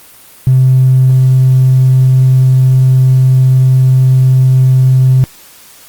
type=tone with tanh clipping; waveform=triangle; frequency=130 Hz; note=C3; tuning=11 cents flat; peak=-3 dBFS; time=0.47-5.24 s; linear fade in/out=0 ms; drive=1 dB; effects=white hiss -38 dBFS RMS until 5.88 s + Opus 32 kbps